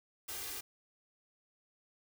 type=noise with comb filter; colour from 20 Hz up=white; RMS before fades=-42 dBFS; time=0.28-0.61 s; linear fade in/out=10 ms; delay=2.5 ms; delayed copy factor=+0.7; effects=none